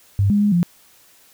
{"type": "tone with pitch steps", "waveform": "sine", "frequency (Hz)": [99.6, 204.7, 206.5, 173.8], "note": ["G2", "G#3", "G#3", "F3"], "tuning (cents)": [28, -25, -10, -8], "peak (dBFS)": -13, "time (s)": [0.19, 0.63], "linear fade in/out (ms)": 0, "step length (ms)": 110, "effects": ["white hiss -52 dBFS RMS until 1.33 s"]}